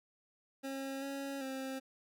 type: tone with pitch steps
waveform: 25% pulse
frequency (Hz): 270.7 / 275.9 / 265.4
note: C#4 / C#4 / C4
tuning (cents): -41 / -8 / +25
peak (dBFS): -35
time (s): 0.63-1.8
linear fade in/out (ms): 20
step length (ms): 390
effects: none